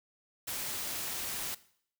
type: noise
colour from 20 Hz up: white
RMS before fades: -37 dBFS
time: 0.47-1.55 s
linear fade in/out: 10 ms
effects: noise-tail reverb RT60 0.6 s tail -18 dB re dry